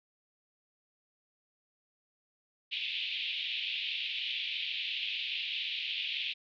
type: band-pass noise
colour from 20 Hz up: pink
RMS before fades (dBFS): -36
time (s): 2.71-6.34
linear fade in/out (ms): 20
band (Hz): 2500 to 3700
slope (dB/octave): 48
effects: none